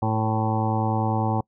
harmonic tone with a mistuned harmonic, 110 Hz, A2, in tune, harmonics 1 / 2 / 3 / 4 / 5 / 7 / 8 / 9 / 10, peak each -24 / -28 / -31 / -35 / -33 / -28 / -30 / -35 / -39 dBFS, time 0.02-1.41 s, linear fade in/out 5 ms, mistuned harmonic 4, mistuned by +38 cents, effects noise-tail reverb RT60 0.1 s tail -26 dB re dry

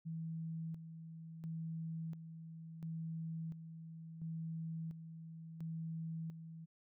sine tone with tremolo, 162.6 Hz, E3, 23 cents flat, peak -40 dBFS, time 0.05-6.66 s, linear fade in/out 20 ms, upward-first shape square, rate 0.72 Hz, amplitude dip 60%, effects none

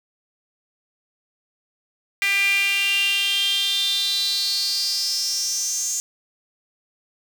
sawtooth tone with high-pass filter sweep, 397.3 Hz, G4, 23 cents sharp, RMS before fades -22 dBFS, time 2.22-6 s, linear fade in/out 0 ms, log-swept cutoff 2200 to 6700 Hz, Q 8.3, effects 8-bit

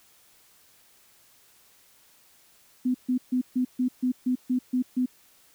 sine tone bursts, 252.2 Hz, B3, 36 cents sharp, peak -21 dBFS, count 10, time 2.85-5.06 s, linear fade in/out 10 ms, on 95 ms, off 140 ms, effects white hiss -59 dBFS RMS until 5.54 s

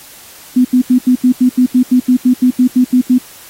sine tone bursts, 251.2 Hz, B3, 30 cents sharp, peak -5 dBFS, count 16, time 0.56-3.184 s, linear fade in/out 10 ms, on 89 ms, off 80 ms, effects white hiss -37 dBFS RMS until 3.49 s + AAC 48 kbps

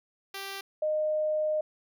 5% pulse / sine tone pair in turn, 392 / 614.8 Hz, G4 / D#5, 0 / -21 cents, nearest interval minor sixth, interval 779 cents, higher second, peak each -25 dBFS, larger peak neither, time 0.34-0.61 / 0.82-1.61 s, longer second, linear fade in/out 5 ms, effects none

